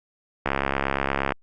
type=click train; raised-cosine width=0.5 ms; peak=-7 dBFS; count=60; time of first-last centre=0.46-1.321 s; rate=68.5 Hz; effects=Opus 48 kbps